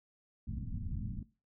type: low-pass noise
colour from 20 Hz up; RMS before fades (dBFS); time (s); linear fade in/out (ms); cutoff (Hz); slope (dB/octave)
pink; -39; 0.47-1.23; 5; 240; 48
effects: noise-tail reverb RT60 0.3 s tail -18 dB re dry